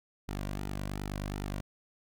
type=tone with flanger; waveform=sawtooth; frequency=49.56 Hz; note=G1; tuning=20 cents sharp; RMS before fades=-37 dBFS; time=0.28-1.61 s; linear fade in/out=10 ms; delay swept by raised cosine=1.8 to 2.36 ms; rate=2.7 Hz; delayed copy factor=-0.6; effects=none